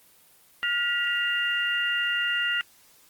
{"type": "tone cluster", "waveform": "sine", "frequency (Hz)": [1424, 1932, 2798], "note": ["F6", "B6", "F7"], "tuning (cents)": [33, -39, 3], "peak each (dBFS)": [-28, -28, -27], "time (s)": [0.63, 2.61], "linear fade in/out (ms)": 0, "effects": ["white hiss -57 dBFS RMS until 3.09 s", "Opus 24 kbps"]}